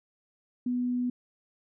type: tone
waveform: sine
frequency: 246.9 Hz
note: B3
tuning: in tune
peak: -26 dBFS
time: 0.66-1.1 s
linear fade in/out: 5 ms
effects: none